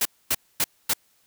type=noise bursts; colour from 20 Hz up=white; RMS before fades=-22 dBFS; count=4; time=0.01-0.936 s; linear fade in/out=5 ms; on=44 ms; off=250 ms; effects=white hiss -64 dBFS RMS until 1.26 s